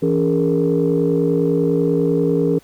sine tone cluster, 165.6 / 281.3 / 413.6 / 463.7 Hz, E3 / C#4 / G#4 / A#4, +8 / +26 / -7 / -9 cents, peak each -19 dBFS, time 0.02-2.59 s, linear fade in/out 10 ms, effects tanh soft clip ceiling -6 dBFS + pink hiss -51 dBFS RMS until 2.63 s

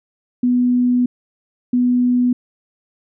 sine tone bursts at uneven times, 246.9 Hz, B3, in tune, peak -12 dBFS, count 2, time 0.43-1.06 / 1.73-2.33 s, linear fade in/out 5 ms, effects none

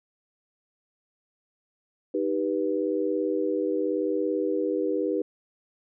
sine chord, Eb augmented, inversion none, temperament equal with one note detuned, 311.1 / 392 / 489.3 Hz, Eb4 / G4 / B4, 0 / 0 / -16 cents, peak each -28 dBFS, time 2.14-5.22 s, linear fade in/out 5 ms, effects none

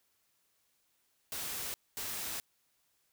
white noise bursts at uneven times, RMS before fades -39 dBFS, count 2, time 1.32-1.74 / 1.97-2.4 s, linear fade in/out 0 ms, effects white hiss -75 dBFS RMS until 3.12 s

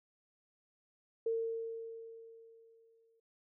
sine tone with exponential decay, 454.7 Hz, A#4, 43 cents flat, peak -30 dBFS, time 1.26-3.2 s, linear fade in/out 5 ms, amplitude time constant 420 ms, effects none

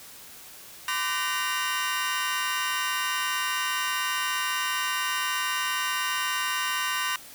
35% pulse tone cluster, 1018 / 1173 / 1526 / 1855 / 2795 Hz, C6 / D6 / G6 / A#6 / F7, -48 / -2 / -47 / -9 / +1 cents, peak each -31 dBFS, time 0.88-7.16 s, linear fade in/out 2 ms, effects white hiss -46 dBFS RMS until 7.34 s

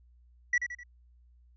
triangle tone with echo, 1946 Hz, B6, 26 cents flat, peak -21 dBFS, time 0.53-0.58 s, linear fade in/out 5 ms, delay 85 ms, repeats 3, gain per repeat -7 dB, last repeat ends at 0.835 s, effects added 60 Hz sine -57 dBFS peak until 1.56 s + resampled to 16000 Hz

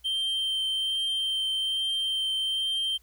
triangle tone with vibrato, 3136 Hz, G7, in tune, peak -24 dBFS, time 0.04-2.98 s, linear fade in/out 20 ms, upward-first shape triangle, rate 1.2 Hz, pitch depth 11 cents each way, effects added 60 Hz sine -59 dBFS peak until 3.02 s + white hiss -65 dBFS RMS until 3.02 s

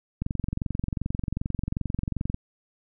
click train, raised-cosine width 5 ms, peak -15 dBFS, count 49, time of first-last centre 0.22-2.344 s, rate 22.6 Hz, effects none

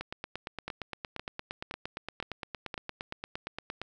two click trains, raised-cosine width 0.3 ms, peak -20 / -20 dBFS, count 34 / 5, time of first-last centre 0.01-3.816 / 0.68-2.742 s, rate 8.67 / 1.94 Hz, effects none

